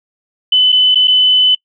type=tone with dropouts; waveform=sine; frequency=3015 Hz; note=F#7; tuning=32 cents sharp; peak=-6 dBFS; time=0.52-1.55 s; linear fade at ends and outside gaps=5 ms; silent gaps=0.721-0.725 / 0.947-0.955 / 1.074-1.079 s; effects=noise-tail reverb RT60 0.1 s tail -26 dB re dry